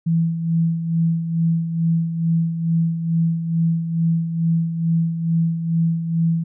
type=tone with tremolo; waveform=sine; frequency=165.4 Hz; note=E3; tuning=6 cents sharp; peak=-14 dBFS; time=0.06-6.44 s; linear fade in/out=10 ms; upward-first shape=sine; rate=2.3 Hz; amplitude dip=60%; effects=none